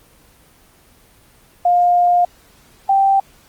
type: tone pair in turn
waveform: sine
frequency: 707 / 782.5 Hz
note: F5 / G5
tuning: +21 / -3 cents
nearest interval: major second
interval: 176 cents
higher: second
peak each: -10 dBFS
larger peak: neither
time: 1.65-2.25 / 2.89-3.2 s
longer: first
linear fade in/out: 5 ms
effects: pink hiss -50 dBFS RMS until 3.48 s + Opus 24 kbps